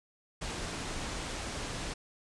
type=low-pass noise; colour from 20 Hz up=pink; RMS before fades=-38 dBFS; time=0.41-1.94 s; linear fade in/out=10 ms; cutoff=9100 Hz; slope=24 dB/octave; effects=resampled to 24000 Hz